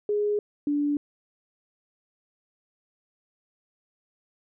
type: tone pair in turn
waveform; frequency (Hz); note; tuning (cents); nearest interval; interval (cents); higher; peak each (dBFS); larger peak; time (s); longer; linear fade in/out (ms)
sine; 415.3 / 290.9; G#4 / D4; 0 / -16; tritone; 616; first; -22; neither; 0.09-0.39 / 0.67-0.97; neither; 2
effects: none